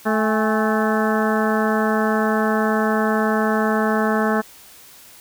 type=harmonic tone with a mistuned harmonic; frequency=218 Hz; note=A3; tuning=16 cents flat; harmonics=1 / 2 / 3 / 4 / 5 / 6 / 7 / 8; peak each=-20 / -23 / -25 / -26 / -27 / -28 / -28 / -29 dBFS; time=0.05-4.42 s; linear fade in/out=20 ms; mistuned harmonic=4; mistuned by=-78 cents; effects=white hiss -45 dBFS RMS until 5.2 s